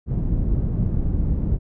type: low-pass noise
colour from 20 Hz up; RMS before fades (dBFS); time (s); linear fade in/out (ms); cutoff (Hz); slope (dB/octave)
pink; -21; 0.06-1.59; 50; 180; 12
effects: none